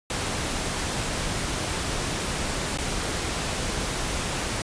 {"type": "noise with dropouts", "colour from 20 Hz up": "pink", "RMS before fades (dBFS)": -28, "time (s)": [0.1, 4.62], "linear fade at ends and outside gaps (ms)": 2, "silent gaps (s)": [2.775, 2.785], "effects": ["resampled to 22050 Hz"]}